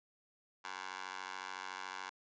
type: tone with high-pass filter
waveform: 15% pulse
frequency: 93.8 Hz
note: F#2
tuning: 24 cents sharp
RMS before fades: -45 dBFS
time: 0.64-2.1 s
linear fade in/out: 10 ms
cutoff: 1100 Hz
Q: 1.8
effects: resampled to 16000 Hz